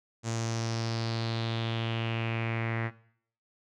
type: tone with low-pass filter sweep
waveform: sawtooth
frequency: 114.2 Hz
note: A#2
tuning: 35 cents flat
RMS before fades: -32 dBFS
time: 0.23-2.91 s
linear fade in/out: 50 ms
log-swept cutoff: 7000 to 1900 Hz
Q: 4.1
effects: noise-tail reverb RT60 0.6 s tail -17 dB re dry